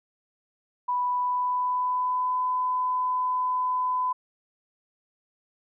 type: tone with pitch glide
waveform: sine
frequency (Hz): 987.8 to 1006.8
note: B5 to B5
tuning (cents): 0 to +33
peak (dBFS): -23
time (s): 0.88-4.13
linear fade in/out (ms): 10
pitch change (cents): +33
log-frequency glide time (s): 1.05-2.39
effects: none